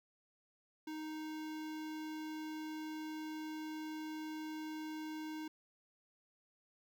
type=tone with notch filter; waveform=square; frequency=311.1 Hz; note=D#4; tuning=in tune; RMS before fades=-44 dBFS; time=0.87-5.48 s; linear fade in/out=5 ms; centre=9300 Hz; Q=1.2; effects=none